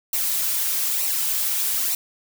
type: noise with flanger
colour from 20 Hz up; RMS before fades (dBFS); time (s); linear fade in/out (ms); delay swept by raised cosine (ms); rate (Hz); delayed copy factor
blue; -23; 0.13-1.95; 2; 0.59 to 5.49; 1.1; -0.65
effects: none